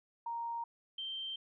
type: tone pair in turn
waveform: sine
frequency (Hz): 932.3 / 3136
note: A#5 / G7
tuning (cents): 0 / 0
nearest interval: octave + major sixth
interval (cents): 2100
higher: second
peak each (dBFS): -36 / -38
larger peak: first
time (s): 0.26-0.64 / 0.98-1.36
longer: neither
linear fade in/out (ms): 5
effects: none